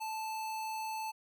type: tone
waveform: square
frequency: 877 Hz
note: A5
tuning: 6 cents flat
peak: -37 dBFS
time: 0-1.12 s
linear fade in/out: 20 ms
effects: none